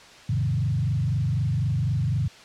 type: tone with frequency modulation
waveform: sine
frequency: 123.47 Hz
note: B2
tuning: in tune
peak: -21 dBFS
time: 0.29-2.28 s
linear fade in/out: 5 ms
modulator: 24 Hz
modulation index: 1.4
effects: white hiss -47 dBFS RMS until 2.44 s + low-pass 5000 Hz 12 dB/octave